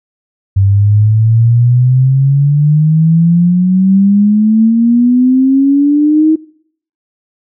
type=exponential sweep; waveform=sine; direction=up; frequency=96.6 to 318.5 Hz; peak=-5 dBFS; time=0.56-6.36 s; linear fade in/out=10 ms; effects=noise-tail reverb RT60 0.6 s tail -21 dB re dry

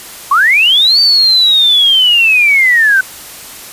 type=linear two-way sweep; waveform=sine; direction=up then down; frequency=1046 to 4600 to 1503 Hz; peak=-5 dBFS; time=0.31-3.01 s; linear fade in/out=5 ms; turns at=1 s; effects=white hiss -30 dBFS RMS until 3.72 s + resampled to 32000 Hz

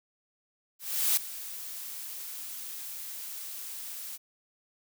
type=noise with ADSR envelope; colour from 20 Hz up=blue; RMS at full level=-24 dBFS; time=0.79-4.18 s; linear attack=380 ms; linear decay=5 ms; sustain=-16 dB; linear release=30 ms; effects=none

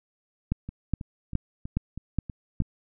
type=two click trains; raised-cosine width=5 ms; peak=-23 / -12 dBFS; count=7 / 6; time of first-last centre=0.69-2.619 / 0.52-2.603 s; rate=3.11 / 2.4 Hz; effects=none

